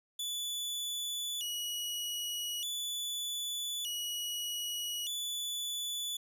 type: tone with vibrato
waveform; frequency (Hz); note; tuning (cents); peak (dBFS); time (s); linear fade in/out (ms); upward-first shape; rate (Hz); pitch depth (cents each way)
sawtooth; 3176; G7; +22; -32; 0.19-6.17; 5; square; 0.41; 150
effects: none